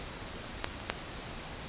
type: clicks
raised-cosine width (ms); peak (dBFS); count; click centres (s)
0.3; -13 / -27 / -11; 3; 0.644 / 0.802 / 0.9
effects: pink hiss -42 dBFS RMS until 1.68 s + resampled to 8000 Hz